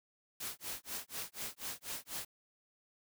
white noise with tremolo, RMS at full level -40 dBFS, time 0.4-2.25 s, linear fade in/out 5 ms, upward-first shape sine, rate 4.1 Hz, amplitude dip 100%, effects none

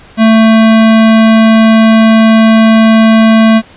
square tone, 222.3 Hz, A3, 18 cents sharp, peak -3 dBFS, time 0.17-3.62 s, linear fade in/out 50 ms, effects pink hiss -37 dBFS RMS until 3.76 s + resampled to 8000 Hz

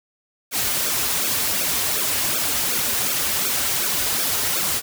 white noise with flanger, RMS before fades -22 dBFS, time 0.51-4.82 s, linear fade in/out 50 ms, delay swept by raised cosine 0.99 to 6.29 ms, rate 2.7 Hz, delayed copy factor -1, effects none

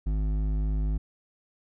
sine tone with hard clipping, 51.91 Hz, G#1, in tune, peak -26 dBFS, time 0.06-0.98 s, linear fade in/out 10 ms, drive 10 dB, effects none

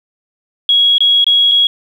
sine tone with dropouts, 3319 Hz, G#7, 2 cents flat, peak -7 dBFS, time 0.69-1.67 s, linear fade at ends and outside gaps 2 ms, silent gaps 0.982-1.005 / 1.243-1.266 / 1.514-1.517 s, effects 7-bit

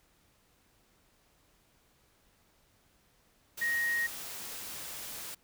sine tone in noise, 1876 Hz, A#6, 11 cents sharp, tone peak -28 dBFS, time 3.61-4.07 s, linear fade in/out 10 ms, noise white, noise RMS -42 dBFS, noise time 3.57-5.35 s, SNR +11 dB, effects pink hiss -68 dBFS RMS until 5.43 s

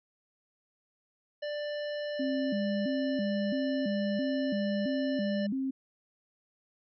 harmonic tone, 590 Hz, D5, 8 cents sharp, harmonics 1 / 3 / 5 / 7 / 9, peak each -33 / -43 / -47 / -50 / -52 dBFS, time 1.42-5.47 s, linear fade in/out 10 ms
sine tone with vibrato, 233.1 Hz, A#3, in tune, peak -29 dBFS, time 2.19-5.71 s, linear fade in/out 10 ms, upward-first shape square, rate 1.5 Hz, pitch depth 230 cents each way
effects none

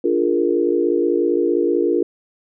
sine chord, Bb dominant seventh, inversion first, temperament equal, 293.7 / 349.2 / 415.3 / 466.2 Hz, D4 / F4 / Ab4 / Bb4, 0 / 0 / 0 / 0 cents, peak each -22 / -18 / -22 / -21 dBFS, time 0.04-2.03 s, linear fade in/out 5 ms, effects none

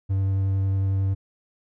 triangle tone with vibrato, 96.8 Hz, G2, 21 cents flat, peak -18 dBFS, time 0.09-1.15 s, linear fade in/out 20 ms, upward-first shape sine, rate 11 Hz, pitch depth 9 cents each way, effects none

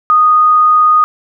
sine tone, 1238 Hz, D#6, 9 cents flat, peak -5 dBFS, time 0.1-1.04 s, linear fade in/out 0 ms, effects none

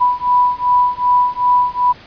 sine beating tone pair, 986 / 988.6 Hz, B5 / B5, -3 / +1 cents, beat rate 2.6 Hz, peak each -14 dBFS, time 0-1.93 s, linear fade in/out 20 ms, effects pink hiss -40 dBFS RMS until 2.06 s + resampled to 11025 Hz

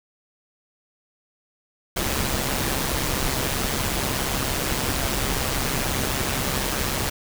pink noise with amplitude modulation, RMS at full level -22 dBFS, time 1.96-7.1 s, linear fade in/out 10 ms, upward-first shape sine, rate 135 Hz, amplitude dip 60%, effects none

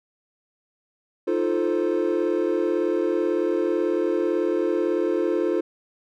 triangle chord, F dominant seventh, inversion third, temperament equal, 311.1 / 349.2 / 440 / 523.3 Hz, Eb4 / F4 / A4 / C5, 0 / 0 / 0 / 0 cents, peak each -25 / -21 / -24 / -26 dBFS, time 1.27-5.61 s, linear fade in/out 10 ms, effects tanh soft clip ceiling -10 dBFS

